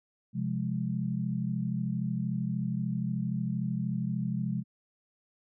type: chord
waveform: sine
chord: F minor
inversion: second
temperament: equal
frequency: 130.81 / 174.61 / 207.7 Hz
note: C3 / F3 / Ab3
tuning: 0 / 0 / 0 cents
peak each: -33 dBFS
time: 0.33-4.64 s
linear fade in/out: 50 ms
effects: none